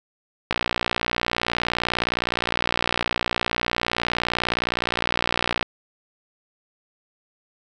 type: click train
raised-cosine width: 0.3 ms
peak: -5 dBFS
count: 306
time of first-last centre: 0.51-5.627 s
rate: 59.6 Hz
effects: none